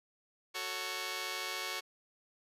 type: chord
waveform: 5% pulse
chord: F# minor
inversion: none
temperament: just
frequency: 370 / 444 / 555 Hz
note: F#4 / A4 / C#5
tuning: 0 / +16 / +2 cents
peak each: -31 dBFS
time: 0.54-1.81 s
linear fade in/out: 20 ms
effects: resampled to 32000 Hz